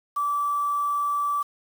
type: tone with quantisation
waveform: sine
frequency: 1159 Hz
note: D6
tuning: 23 cents flat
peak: -22 dBFS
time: 0.16-1.43 s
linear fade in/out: 10 ms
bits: 7
effects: none